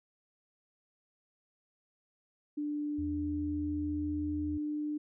sine tone with pitch glide, 295.4 to 299 Hz, D4 to D4, +10 to +31 cents, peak -32 dBFS, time 2.57-4.98 s, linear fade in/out 10 ms, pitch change +21 cents, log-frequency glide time 3.15-4.5 s
sine tone, 82.41 Hz, E2, in tune, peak -38 dBFS, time 2.98-4.58 s, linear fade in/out 10 ms
effects none

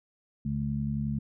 harmonic tone, 71.1 Hz, C#2, 45 cents sharp, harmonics 1 / 2 / 3, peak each -37 / -31 / -31 dBFS, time 0.45-1.19 s, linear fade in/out 5 ms, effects none

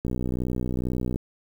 click train, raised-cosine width 3 ms, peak -15 dBFS, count 70, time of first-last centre 0.05-1.159 s, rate 62.2 Hz, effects 8-bit

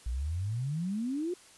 sine exponential sweep, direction up, 56 to 370 Hz, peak -30 dBFS, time 0.06-1.34 s, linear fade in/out 5 ms, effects white hiss -56 dBFS RMS until 1.57 s + resampled to 24000 Hz

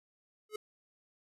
square tone with exponential growth, 426.6 Hz, G#4, 46 cents sharp, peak -34 dBFS, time 0.49-0.56 s, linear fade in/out 5 ms, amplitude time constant 15 ms, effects resampled to 32000 Hz

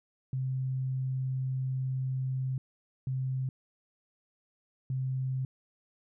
sine tone bursts at uneven times, 130.81 Hz, C3, in tune, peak -29 dBFS, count 3, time 0.33-2.58 / 3.07-3.49 / 4.9-5.45 s, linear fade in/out 2 ms, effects none

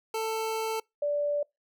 25% pulse / sine tone pair in turn, 443.5 / 583 Hz, A4 / D5, +14 / -13 cents, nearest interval perfect fourth, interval 473 cents, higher second, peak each -25 dBFS, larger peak neither, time 0.14-0.8 / 1.02-1.43 s, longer first, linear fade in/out 5 ms, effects noise-tail reverb RT60 0.2 s tail -26 dB re dry

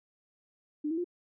sine tone with pitch steps, 299.5 / 324.7 / 352.1 Hz, D4 / E4 / F4, +34 / -26 / +14 cents, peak -29 dBFS, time 0.84-1.044 s, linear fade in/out 10 ms, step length 68 ms, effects none

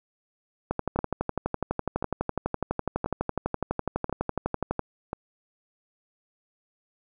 two click trains, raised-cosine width 1 ms, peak -12 / -16 dBFS, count 50 / 5, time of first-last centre 0.71-4.793 / 0.99-5.131 s, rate 12 / 0.966 Hz, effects none

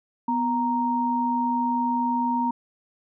sine tone pair together, 246.9 / 932.2 Hz, B3 / A#5, 0 / 0 cents, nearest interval octave + major seventh, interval 2300 cents, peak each -25 / -23 dBFS, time 0.28-2.51 s, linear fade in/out 5 ms, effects none

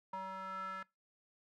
square tone with band-pass filter sweep, 190 Hz, F#3, 46 cents sharp, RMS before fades -43 dBFS, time 0.13-0.83 s, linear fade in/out 5 ms, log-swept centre 1000 to 1500 Hz, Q 5.9, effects noise-tail reverb RT60 0.2 s tail -22 dB re dry

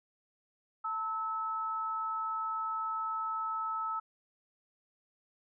sine tone pair together, 892.7 / 1300 Hz, A5 / E6, +25 / -24 cents, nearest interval perfect fifth, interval 651 cents, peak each -39 / -33 dBFS, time 0.84-4 s, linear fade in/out 10 ms, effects none

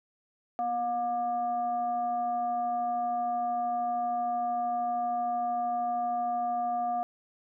sine tone with frequency modulation, 716 Hz, F5, 43 cents sharp, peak -27 dBFS, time 0.59-7.03 s, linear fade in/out 0 ms, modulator 473 Hz, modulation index 0.41, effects none

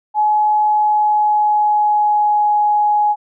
sine tone with pitch glide, 847 to 836.8 Hz, G#5 to G#5, +34 to +13 cents, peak -11 dBFS, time 0.14-3.16 s, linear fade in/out 50 ms, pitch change -21 cents, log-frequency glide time 0.63-2.51 s, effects none

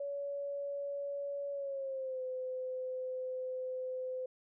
sine tone with pitch glide, 565 to 512.2 Hz, C#5 to C5, +33 to -37 cents, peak -36 dBFS, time 0-4.26 s, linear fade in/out 5 ms, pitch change -170 cents, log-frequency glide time 1.52-2.22 s, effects none

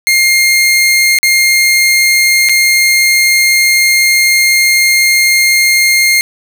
sawtooth tone with dropouts, 2122 Hz, C7, 24 cents sharp, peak -3 dBFS, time 0.07-6.21 s, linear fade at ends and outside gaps 0 ms, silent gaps 1.187-1.23 / 2.488-2.494 s, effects none

